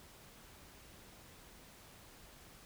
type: silence
effects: pink hiss -58 dBFS RMS until 2.65 s